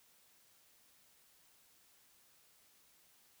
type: silence
effects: white hiss -68 dBFS RMS until 3.4 s